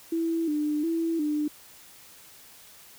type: tone with vibrato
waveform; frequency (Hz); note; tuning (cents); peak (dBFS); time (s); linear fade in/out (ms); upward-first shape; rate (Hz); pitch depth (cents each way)
sine; 314.3; D#4; +18; -24; 0.12-1.48; 5; square; 1.4; 85
effects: white hiss -51 dBFS RMS until 2.98 s